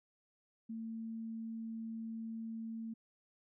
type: tone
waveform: sine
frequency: 225.2 Hz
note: A3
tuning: 40 cents sharp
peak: -40 dBFS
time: 0.69-2.94 s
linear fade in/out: 10 ms
effects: none